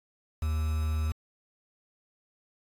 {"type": "tone with quantisation", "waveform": "triangle", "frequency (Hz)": 77.9, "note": "D#2", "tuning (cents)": 3, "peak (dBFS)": -24, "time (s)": [0.42, 1.12], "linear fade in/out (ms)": 5, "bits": 7, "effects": ["AAC 64 kbps"]}